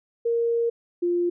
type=tone pair in turn; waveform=sine; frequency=466.2 / 349.4 Hz; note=A#4 / F4; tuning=0 / +1 cents; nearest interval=perfect fourth; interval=499 cents; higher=first; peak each=-20 / -20 dBFS; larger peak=neither; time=0.25-0.7 / 1.02-1.3 s; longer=first; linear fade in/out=10 ms; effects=none